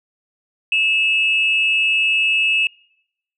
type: tone pair together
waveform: sine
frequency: 2620 / 2850 Hz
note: E7 / F7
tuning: -11 / +34 cents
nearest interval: minor second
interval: 145 cents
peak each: -14 / -20 dBFS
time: 0.72-2.67 s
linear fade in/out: 2 ms
effects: noise-tail reverb RT60 0.8 s tail -25 dB re dry + tanh soft clip ceiling -7 dBFS